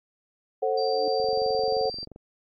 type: chord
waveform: sine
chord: F# diminished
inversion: first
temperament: just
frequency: 444 / 532.8 / 740 Hz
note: A4 / C5 / F#5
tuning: +16 / +31 / 0 cents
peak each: -26 / -27 / -28 dBFS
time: 0.62-1.9 s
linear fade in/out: 10 ms
type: tone with exponential growth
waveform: sine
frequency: 301.5 Hz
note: D4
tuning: 46 cents sharp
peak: -33 dBFS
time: 0.76-1.08 s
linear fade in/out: 0 ms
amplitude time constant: 68 ms
type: tone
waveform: sine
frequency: 4699 Hz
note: D8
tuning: in tune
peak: -33 dBFS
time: 0.77-2.05 s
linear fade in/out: 10 ms
type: click train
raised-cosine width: 2 ms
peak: -30 dBFS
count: 23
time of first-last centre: 1.2-2.161 s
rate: 22.9 Hz
effects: AAC 48 kbps